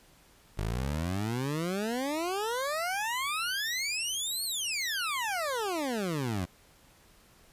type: exponential two-way sweep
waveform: 20% pulse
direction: up then down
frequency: 49 to 4435 to 84.1 Hz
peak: -25 dBFS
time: 0.57-6.46 s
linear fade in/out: 20 ms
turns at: 4.44 s
effects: pink hiss -60 dBFS RMS until 7.52 s + resampled to 32000 Hz